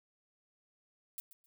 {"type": "noise with echo", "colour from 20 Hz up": "violet", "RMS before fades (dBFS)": -42, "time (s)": [1.18, 1.2], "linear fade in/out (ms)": 0, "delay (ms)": 130, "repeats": 2, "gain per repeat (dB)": -14, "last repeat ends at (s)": 1.46, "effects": []}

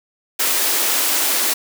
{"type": "high-pass noise", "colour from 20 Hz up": "white", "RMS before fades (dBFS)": -18, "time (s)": [0.39, 1.54], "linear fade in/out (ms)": 10, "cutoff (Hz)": 240, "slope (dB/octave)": 96, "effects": []}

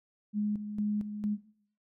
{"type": "tone with tremolo", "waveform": "sine", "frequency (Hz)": 208.9, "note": "G#3", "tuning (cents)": 10, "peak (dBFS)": -27, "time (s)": [0.33, 1.38], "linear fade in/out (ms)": 50, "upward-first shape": "square", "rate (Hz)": 2.2, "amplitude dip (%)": 60, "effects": ["noise-tail reverb RT60 0.6 s tail -17 dB re dry"]}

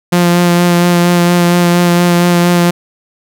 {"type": "tone with vibrato", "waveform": "sawtooth", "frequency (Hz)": 174.61, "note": "F3", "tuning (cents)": 0, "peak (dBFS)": -3, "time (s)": [0.12, 2.71], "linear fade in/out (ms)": 10, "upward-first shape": "sine", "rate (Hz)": 4.3, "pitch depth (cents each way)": 16, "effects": []}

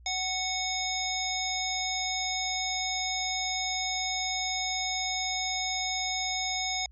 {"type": "harmonic tone with a mistuned harmonic", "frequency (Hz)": 736, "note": "F#5", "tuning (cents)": -9, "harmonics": [1, 3, 5, 7, 9], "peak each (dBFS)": [-35, -35, -35, -35, -35], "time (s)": [0.06, 6.86], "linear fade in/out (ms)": 2, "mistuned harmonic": 1, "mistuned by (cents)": 31, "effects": ["added 60 Hz sine -50 dBFS peak until 6.91 s"]}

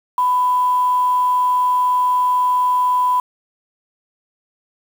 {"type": "tone with quantisation", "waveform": "sine", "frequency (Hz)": 997, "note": "B5", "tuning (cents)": 16, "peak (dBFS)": -13, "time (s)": [0.18, 3.2], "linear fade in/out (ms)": 2, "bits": 6, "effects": []}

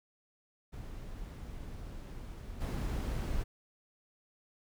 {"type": "noise with level steps", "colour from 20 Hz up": "brown", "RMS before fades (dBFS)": [-44, -34], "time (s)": [0.72, 3.44], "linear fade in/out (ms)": 20, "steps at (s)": 2.6, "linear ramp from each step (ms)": 20, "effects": []}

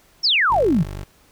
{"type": "exponential sweep", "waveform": "sine", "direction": "down", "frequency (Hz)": [5720, 138.59], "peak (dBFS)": -14, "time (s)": [0.23, 0.84], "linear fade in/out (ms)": 20}
{"type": "tone", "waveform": "20% pulse", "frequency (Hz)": 49, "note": "G1", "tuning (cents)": 0, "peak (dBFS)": -24, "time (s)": [0.5, 1.04], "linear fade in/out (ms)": 10}
{"effects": ["pink hiss -55 dBFS RMS until 1.31 s"]}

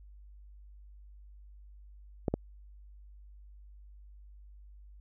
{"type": "clicks", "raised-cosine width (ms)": 2, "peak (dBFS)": -15, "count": 2, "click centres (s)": [2.282, 2.34], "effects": ["added 50 Hz sine -50 dBFS peak until 5 s"]}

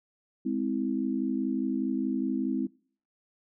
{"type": "chord", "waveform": "sine", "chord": "Ab augmented", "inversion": "none", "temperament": "just", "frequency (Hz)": [207.7, 259.6, 324.5], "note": ["Ab3", "C4", "E4"], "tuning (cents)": [0, -13, -27], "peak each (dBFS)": [-32, -29, -32], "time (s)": [0.45, 2.67], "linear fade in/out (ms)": 10, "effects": ["noise-tail reverb RT60 0.5 s tail -23 dB re dry"]}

